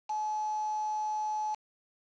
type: tone with quantisation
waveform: sine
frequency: 855 Hz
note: A5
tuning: 50 cents flat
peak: -30 dBFS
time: 0.09-1.55 s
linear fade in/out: 10 ms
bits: 7
effects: resampled to 16000 Hz